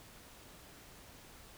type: silence
effects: pink hiss -56 dBFS RMS until 1.57 s